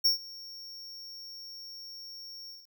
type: tone with ADSR envelope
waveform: square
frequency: 5500 Hz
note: F8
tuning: 27 cents flat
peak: -20 dBFS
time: 0.04-2.68 s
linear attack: 17 ms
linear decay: 120 ms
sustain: -23 dB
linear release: 180 ms
effects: 10-bit